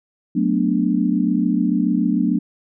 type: chord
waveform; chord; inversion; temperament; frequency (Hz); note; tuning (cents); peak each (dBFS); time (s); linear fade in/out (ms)
sine; B minor seventh; second; equal; 185 / 220 / 246.9 / 293.7; F#3 / A3 / B3 / D4; 0 / 0 / 0 / 0; -21; 0.35-2.39; 10
effects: none